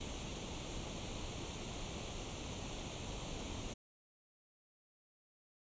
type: noise with comb filter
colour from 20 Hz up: pink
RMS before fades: -44 dBFS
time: 0-3.74 s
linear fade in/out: 10 ms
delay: 0.3 ms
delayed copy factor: +0.65
effects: resampled to 16000 Hz